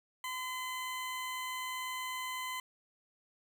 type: tone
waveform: 20% pulse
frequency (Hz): 1021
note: C6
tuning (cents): -43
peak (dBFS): -32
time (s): 0.24-2.6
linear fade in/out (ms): 2
effects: 11-bit